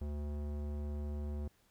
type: tone with low-pass filter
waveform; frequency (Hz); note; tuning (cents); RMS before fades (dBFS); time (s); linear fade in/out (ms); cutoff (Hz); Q
square; 73.42; D2; 0; -39; 0.01-1.48; 5; 590; 0.69
effects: pink hiss -71 dBFS RMS until 1.7 s